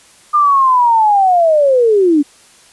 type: linear sweep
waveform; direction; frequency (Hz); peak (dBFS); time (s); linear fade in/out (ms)
sine; down; 1214 to 277.5; -7; 0.33-2.23; 20
effects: white hiss -45 dBFS RMS until 2.72 s + resampled to 24000 Hz